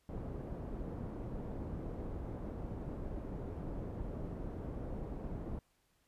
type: low-pass noise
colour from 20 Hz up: pink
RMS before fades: -42 dBFS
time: 0.09-5.59 s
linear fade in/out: 2 ms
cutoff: 520 Hz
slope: 12 dB/octave
effects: pink hiss -75 dBFS RMS until 6.07 s + resampled to 32000 Hz